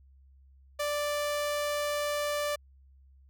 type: tone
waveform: sawtooth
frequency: 587.3 Hz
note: D5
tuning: in tune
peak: -25 dBFS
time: 0.79-2.56 s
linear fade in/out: 10 ms
effects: added 67 Hz sine -55 dBFS peak until 3.29 s